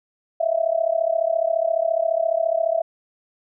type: tone with amplitude modulation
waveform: sine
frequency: 659.3 Hz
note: E5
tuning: in tune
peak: -14 dBFS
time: 0.4-2.82 s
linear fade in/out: 10 ms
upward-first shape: sine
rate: 34.5 Hz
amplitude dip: 90%
effects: none